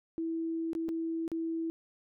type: tone with dropouts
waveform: sine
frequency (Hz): 327.7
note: E4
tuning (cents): -10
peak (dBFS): -31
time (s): 0.18-1.7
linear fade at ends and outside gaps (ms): 0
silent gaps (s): 0.732-0.751 / 0.885-0.89 / 1.279-1.317
effects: none